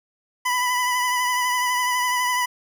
25% pulse tone with vibrato, 993 Hz, B5, 9 cents sharp, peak -16 dBFS, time 0.45-2.46 s, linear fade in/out 10 ms, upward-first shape triangle, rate 12 Hz, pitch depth 33 cents each way, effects none

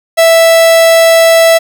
45% pulse tone, 659.3 Hz, E5, in tune, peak -3 dBFS, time 0.17-1.59 s, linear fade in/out 20 ms, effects none

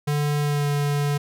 square tone with pitch glide, 146.83 to 144.64 Hz, D3 to D3, 0 to -26 cents, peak -21 dBFS, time 0.07-1.18 s, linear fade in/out 10 ms, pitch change -26 cents, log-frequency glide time 0.4-0.68 s, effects none

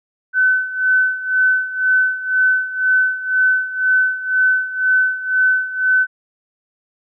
sine tone with tremolo, 1515 Hz, F#6, 40 cents sharp, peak -10 dBFS, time 0.33-6.07 s, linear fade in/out 50 ms, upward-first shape sine, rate 2 Hz, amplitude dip 80%, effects none

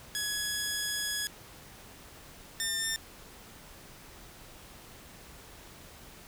10% pulse tone pair in turn, 1679 / 1800.5 Hz, G#6 / A6, +18 / +39 cents, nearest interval minor second, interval 121 cents, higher second, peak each -22 / -21 dBFS, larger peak second, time 0.15-1.27 / 2.6-2.96 s, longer first, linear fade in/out 0 ms, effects pink hiss -51 dBFS RMS until 6.27 s

